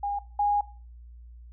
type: tone pair in turn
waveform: sine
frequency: 812 / 821.4 Hz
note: G#5 / G#5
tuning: -39 / -19 cents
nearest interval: unison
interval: 20 cents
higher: second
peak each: -26 / -21 dBFS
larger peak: second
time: 0.03-0.19 / 0.39-0.61 s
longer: second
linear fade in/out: 5 ms
effects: noise-tail reverb RT60 0.4 s tail -19 dB re dry + added 59 Hz sine -44 dBFS peak until 1.52 s

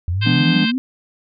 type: exponential sweep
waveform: sine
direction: up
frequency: 82.41 to 268.1 Hz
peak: -17 dBFS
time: 0.08-0.78 s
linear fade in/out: 0 ms
type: harmonic tone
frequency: 523.3 Hz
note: C5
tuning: in tune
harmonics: 2 / 3 / 4 / 5 / 6 / 7 / 8 / 9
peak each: -35 / -26 / -31 / -24 / -24 / -29 / -35 / -30 dBFS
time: 0.21-0.72 s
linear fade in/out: 20 ms
type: chord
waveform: triangle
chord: E dominant seventh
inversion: none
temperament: equal with one note detuned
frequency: 164.81 / 209 / 246.9 / 293.7 Hz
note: E3 / G#3 / B3 / D4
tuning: 0 / +11 / 0 / 0 cents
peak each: -17 / -23 / -17 / -19 dBFS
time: 0.25-0.66 s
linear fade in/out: 20 ms
effects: none

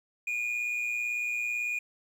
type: tone with amplitude modulation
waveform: triangle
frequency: 2440 Hz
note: D#7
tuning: 34 cents flat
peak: -25 dBFS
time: 0.27-1.79 s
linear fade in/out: 5 ms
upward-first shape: sine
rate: 118 Hz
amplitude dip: 50%
effects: 10-bit

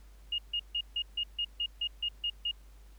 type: tone bursts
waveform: sine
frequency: 2853 Hz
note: F7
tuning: 36 cents sharp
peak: -29 dBFS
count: 11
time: 0.32-2.513 s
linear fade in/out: 5 ms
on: 63 ms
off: 150 ms
effects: added 50 Hz sine -51 dBFS peak until 2.98 s + pink hiss -65 dBFS RMS until 2.98 s

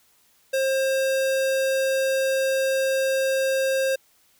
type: tone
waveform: square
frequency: 533 Hz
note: C5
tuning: 32 cents sharp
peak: -21 dBFS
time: 0.53-3.96 s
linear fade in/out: 10 ms
effects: white hiss -61 dBFS RMS until 4.39 s

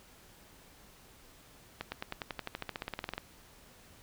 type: accelerating click train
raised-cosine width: 0.3 ms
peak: -20 dBFS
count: 20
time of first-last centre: 1.81-3.18 s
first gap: 110 ms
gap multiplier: 0.95
effects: pink hiss -58 dBFS RMS until 4.02 s

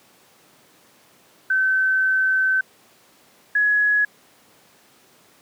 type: tone pair in turn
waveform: sine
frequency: 1534 / 1680.8 Hz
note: G6 / G#6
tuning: -38 / +20 cents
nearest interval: major second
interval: 158 cents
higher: second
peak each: -16 / -15 dBFS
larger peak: second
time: 1.5-2.61 / 3.55-4.05 s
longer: first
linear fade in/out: 5 ms
effects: pink hiss -54 dBFS RMS until 5.41 s + high-pass 200 Hz 12 dB/octave

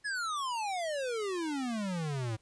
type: exponential sweep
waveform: square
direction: down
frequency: 1732 to 106.5 Hz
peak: -33 dBFS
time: 0.04-2.37 s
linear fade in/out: 20 ms
effects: pink hiss -69 dBFS RMS until 2.41 s + resampled to 22050 Hz

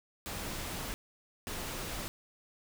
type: noise bursts at uneven times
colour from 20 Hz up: pink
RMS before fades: -39 dBFS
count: 2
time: 0.26-0.94 / 1.47-2.08 s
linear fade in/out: 0 ms
effects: none

